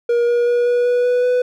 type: tone with pitch steps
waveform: triangle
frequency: 474.9 / 478.5 / 482.1 / 485.7 / 489.4 / 493.1 / 496.8 Hz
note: A#4 / A#4 / B4 / B4 / B4 / B4 / B4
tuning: +32 / +45 / -42 / -29 / -16 / -3 / +10 cents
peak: -11 dBFS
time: 0.09-1.42 s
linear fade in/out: 5 ms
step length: 190 ms
effects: none